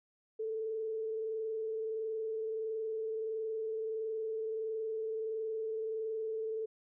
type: tone with frequency modulation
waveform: sine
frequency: 441.2 Hz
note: A4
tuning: 5 cents sharp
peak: -34 dBFS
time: 0.39-6.66 s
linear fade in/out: 10 ms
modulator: 21.5 Hz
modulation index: 0.28
effects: none